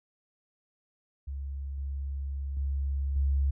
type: tone with level steps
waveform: sine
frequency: 69 Hz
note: C#2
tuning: 7 cents flat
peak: -33 / -31 / -27 / -23 dBFS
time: 1.27-3.51 s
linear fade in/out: 10 ms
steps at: 1.78 / 2.57 / 3.16 s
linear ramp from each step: 2 ms
effects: none